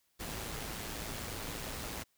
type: noise with amplitude modulation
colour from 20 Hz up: pink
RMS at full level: -39 dBFS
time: 0.19-2.04 s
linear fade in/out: 20 ms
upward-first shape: sine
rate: 111 Hz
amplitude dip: 45%
effects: white hiss -75 dBFS RMS until 2.17 s